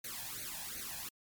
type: noise with flanger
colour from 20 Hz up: white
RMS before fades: -43 dBFS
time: 0.04-1.09 s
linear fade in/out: 5 ms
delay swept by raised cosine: 0.47 to 1.22 ms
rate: 2.7 Hz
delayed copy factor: +0.9
effects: MP3 96 kbps